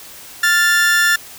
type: tone pair together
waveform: 40% pulse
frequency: 1396.9 / 1760 Hz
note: F6 / A6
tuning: 0 / 0 cents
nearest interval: major third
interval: 400 cents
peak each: -16 / -12 dBFS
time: 0.43-1.16 s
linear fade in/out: 5 ms
effects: white hiss -37 dBFS RMS until 1.38 s